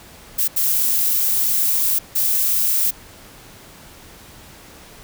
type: noise bursts at uneven times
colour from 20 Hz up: violet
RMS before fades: -18 dBFS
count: 3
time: 0.38-0.48 / 0.56-1.99 / 2.15-2.91 s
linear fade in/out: 10 ms
effects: pink hiss -43 dBFS RMS until 5.03 s